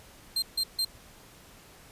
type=tone bursts; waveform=40% pulse; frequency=4171 Hz; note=C8; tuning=6 cents flat; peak=-24 dBFS; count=3; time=0.36-0.849 s; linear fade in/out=5 ms; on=63 ms; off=150 ms; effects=pink hiss -53 dBFS RMS until 1.91 s + resampled to 32000 Hz